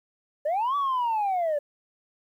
sine linear two-way sweep, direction up then down, 566 to 1157 to 566 Hz, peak -21 dBFS, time 0.45-1.59 s, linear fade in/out 10 ms, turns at 0.76 s, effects tanh soft clip ceiling -21 dBFS + 10-bit

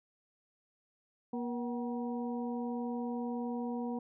harmonic tone with a mistuned harmonic, 239.2 Hz, A#3, 45 cents sharp, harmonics 1 / 2 / 3 / 4, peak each -35 / -41 / -45 / -47 dBFS, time 1.33-3.99 s, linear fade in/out 5 ms, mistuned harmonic 3, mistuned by +79 cents, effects none

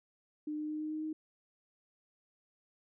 sine tone with pitch steps, 302.1 / 304 / 306 / 307.9 / 309.9 / 311.9 Hz, D4 / D#4 / D#4 / D#4 / D#4 / D#4, +49 / -40 / -29 / -18 / -7 / +4 cents, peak -35 dBFS, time 0.47-1.13 s, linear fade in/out 5 ms, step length 110 ms, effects none

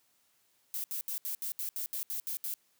violet noise bursts, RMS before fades -36 dBFS, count 11, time 0.74-2.54 s, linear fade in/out 0 ms, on 100 ms, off 70 ms, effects white hiss -71 dBFS RMS until 2.79 s + high-pass 80 Hz 12 dB/octave

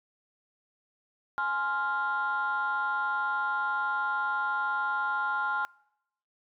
sine chord, F minor, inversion first, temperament just, 838.1 / 1047.7 / 1396.9 Hz, Ab5 / C6 / F6, +16 / +2 / 0 cents, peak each -32 / -32 / -28 dBFS, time 1.38-5.65 s, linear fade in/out 0 ms, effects noise-tail reverb RT60 0.8 s tail -26 dB re dry + tanh soft clip ceiling -21 dBFS

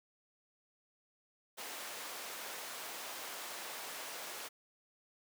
pink high-pass noise, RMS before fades -45 dBFS, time 1.57-4.49 s, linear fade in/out 20 ms, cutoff 580 Hz, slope 12 dB/octave, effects none

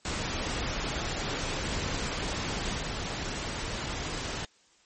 pink noise with level steps, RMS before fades -32 / -34 dBFS, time 0.05-4.45 s, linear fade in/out 2 ms, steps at 2.78 s, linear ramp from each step 2 ms, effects white hiss -63 dBFS RMS until 4.85 s + MP3 32 kbps

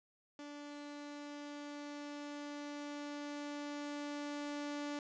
sawtooth tone with level ramp, 291.1 Hz, D4, 15 cents flat, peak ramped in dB -43 to -35 dBFS, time 0.39-4.99 s, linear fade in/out 2 ms, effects resampled to 16000 Hz + 11-bit

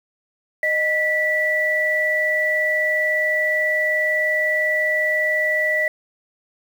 sine tone pair together, 618 / 1960.9 Hz, D#5 / B6, -12 / -13 cents, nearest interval octave + minor sixth, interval 1999 cents, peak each -23 / -18 dBFS, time 0.63-5.88 s, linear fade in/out 2 ms, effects 7-bit

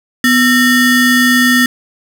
square ring-modulated tone, 792 Hz, G5, 18 cents sharp, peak -5 dBFS, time 0.24-1.66 s, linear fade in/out 2 ms, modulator 1040 Hz, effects none

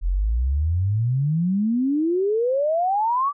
sine exponential sweep, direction up, 41.2 to 1180 Hz, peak -18 dBFS, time 0.01-3.33 s, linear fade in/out 50 ms, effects none

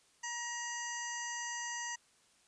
harmonic tone with a mistuned harmonic, 948 Hz, A#5, 29 cents sharp, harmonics 1 / 2 / 3 / 5 / 6 / 7 / 8, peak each -44 / -42 / -50 / -53 / -43 / -49 / -50 dBFS, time 0.23-1.96 s, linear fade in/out 10 ms, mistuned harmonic 6, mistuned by +93 cents, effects white hiss -68 dBFS RMS until 2.47 s + resampled to 22050 Hz

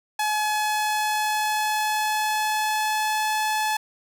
sawtooth tone with pitch glide, 850 to 860.4 Hz, G#5 to A5, +40 to -39 cents, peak -18 dBFS, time 0.19-3.77 s, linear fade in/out 5 ms, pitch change +21 cents, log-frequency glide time 0.41-3.28 s, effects none

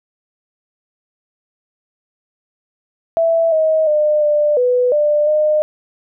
sine tone with pitch steps, 661 / 632 / 603 / 595 / 495.9 / 595 / 609 Hz, E5 / D#5 / D5 / D5 / B4 / D5 / D#5, +5 / +27 / +46 / +22 / +7 / +22 / -37 cents, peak -11 dBFS, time 3.17-5.62 s, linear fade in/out 0 ms, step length 350 ms, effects none

